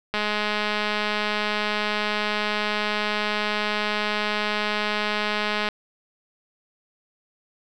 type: click train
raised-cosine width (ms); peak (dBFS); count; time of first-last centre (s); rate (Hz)
0.3; -9; 1166; 0.14-5.688; 210
effects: none